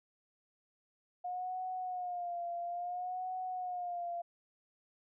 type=tone with vibrato; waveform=sine; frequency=716 Hz; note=F5; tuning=43 cents sharp; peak=-36 dBFS; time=1.24-4.22 s; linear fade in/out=10 ms; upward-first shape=sine; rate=0.59 Hz; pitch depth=62 cents each way; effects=none